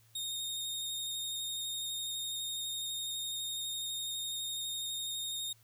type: tone with vibrato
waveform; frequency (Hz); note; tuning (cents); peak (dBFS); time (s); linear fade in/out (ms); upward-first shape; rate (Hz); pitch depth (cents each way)
sawtooth; 3697; A#7; -15; -33; 0.15-5.53; 5; square; 12; 13
effects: added 112 Hz sine -64 dBFS peak until 5.63 s + white hiss -67 dBFS RMS until 5.63 s